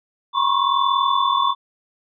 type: tone cluster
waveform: sine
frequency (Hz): 966 / 1063 / 1104 / 3507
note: B5 / C6 / C#6 / A7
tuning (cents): -39 / +27 / -7 / -6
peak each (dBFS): -22 / -20 / -20 / -25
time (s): 0.33-1.55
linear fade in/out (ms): 50
effects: none